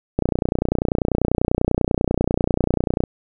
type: click train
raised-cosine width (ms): 2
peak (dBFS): -4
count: 87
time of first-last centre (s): 0.19-3.038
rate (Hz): 30.2
effects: none